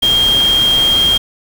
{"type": "tone in noise", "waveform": "sine", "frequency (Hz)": 3216, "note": "G7", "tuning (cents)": 44, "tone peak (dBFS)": -9, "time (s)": [0.02, 1.18], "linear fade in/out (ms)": 10, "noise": "pink", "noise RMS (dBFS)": -22, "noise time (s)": [0.02, 1.18], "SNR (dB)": 10, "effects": []}